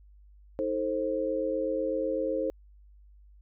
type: chord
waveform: sine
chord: A diminished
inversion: second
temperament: just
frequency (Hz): 316.8 / 440 / 528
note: Eb4 / A4 / C5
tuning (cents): +31 / 0 / +16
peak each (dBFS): -33 / -33 / -29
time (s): 0.59-2.5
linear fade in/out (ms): 0
effects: added 50 Hz sine -52 dBFS peak until 3.41 s